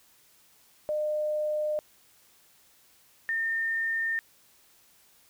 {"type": "tone pair in turn", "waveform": "sine", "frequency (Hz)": [606, 1815.9], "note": ["D#5", "A#6"], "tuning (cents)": [-46, -46], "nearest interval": "octave + perfect fifth", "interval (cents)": 1900, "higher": "second", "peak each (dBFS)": -26, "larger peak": "neither", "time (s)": [[0.89, 1.79], [3.29, 4.19]], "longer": "neither", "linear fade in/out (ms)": 0, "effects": ["white hiss -61 dBFS RMS until 5.29 s"]}